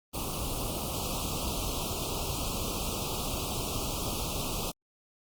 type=band-stop noise; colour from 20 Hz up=pink; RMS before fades=-33 dBFS; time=0.13-4.72 s; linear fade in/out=20 ms; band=1300 to 2500 Hz; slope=96 dB/octave; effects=Opus 24 kbps